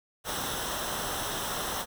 pink noise with comb filter, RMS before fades -33 dBFS, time 0.24-1.86 s, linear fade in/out 50 ms, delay 0.43 ms, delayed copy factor -0.65, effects none

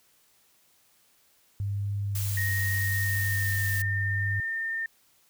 sine tone with vibrato, 100 Hz, G2, 35 cents sharp, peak -27 dBFS, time 1.6-4.4 s, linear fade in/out 0 ms, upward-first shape triangle, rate 0.72 Hz, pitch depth 19 cents each way
blue noise, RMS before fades -35 dBFS, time 2.15-3.82 s, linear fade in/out 2 ms
sine tone with pitch glide, 1867 to 1811.8 Hz, A#6 to A#6, +2 to -50 cents, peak -28 dBFS, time 2.37-4.86 s, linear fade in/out 2 ms, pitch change -52 cents, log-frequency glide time 2.75-3.69 s
effects white hiss -64 dBFS RMS until 5.29 s

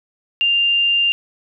sine tone, 2794 Hz, F7, in tune, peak -13 dBFS, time 0.41-1.12 s, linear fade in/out 0 ms, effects none

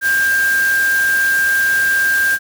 sine tone in noise, 1594 Hz, G6, 28 cents sharp, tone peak -12 dBFS, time 0.01-2.39 s, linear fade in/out 50 ms, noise white, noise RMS -26 dBFS, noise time 0.01-2.39 s, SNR +11 dB, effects none

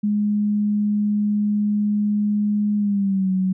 sine tone with pitch glide, 208 to 187.46 Hz, G#3 to F#3, +3 to +23 cents, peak -17 dBFS, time 0.03-3.53 s, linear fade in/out 10 ms, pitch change -180 cents, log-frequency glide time 2.77-3.31 s, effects none

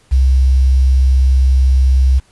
sine tone with quantisation, 65.41 Hz, C2, in tune, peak -7 dBFS, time 0.11-2.2 s, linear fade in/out 20 ms, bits 6, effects pink hiss -52 dBFS RMS until 2.31 s + resampled to 24000 Hz

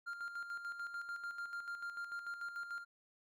triangle tone with tremolo, 1396.9 Hz, F6, in tune, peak -38 dBFS, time 0.06-2.85 s, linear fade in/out 20 ms, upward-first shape square, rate 6.8 Hz, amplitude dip 55%, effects none

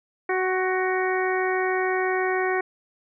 harmonic tone with a mistuned harmonic, 372.8 Hz, F#4, 13 cents sharp, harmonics 1 / 2 / 3 / 4 / 5 / 6, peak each -24 / -28 / -32 / -32 / -29 / -34 dBFS, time 0.29-2.61 s, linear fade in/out 5 ms, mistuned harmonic 3, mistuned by -21 cents, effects none

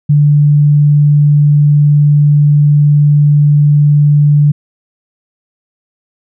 sine tone, 146.83 Hz, D3, in tune, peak -4 dBFS, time 0.09-4.52 s, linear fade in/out 10 ms, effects none

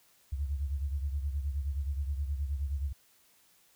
sine beating tone pair, 69.3 / 78.8 Hz, C#2 / D#2, 0 / +23 cents, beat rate 9.5 Hz, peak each -31 / -38 dBFS, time 0.32-2.93 s, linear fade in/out 10 ms, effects white hiss -65 dBFS RMS until 3.75 s

